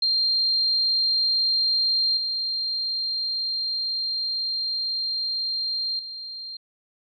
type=tone with level steps; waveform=sine; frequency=4186 Hz; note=C8; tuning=in tune; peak=-19 / -24 / -33 dBFS; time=0.02-6.57 s; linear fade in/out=5 ms; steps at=2.17 / 5.99 s; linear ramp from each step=2 ms; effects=none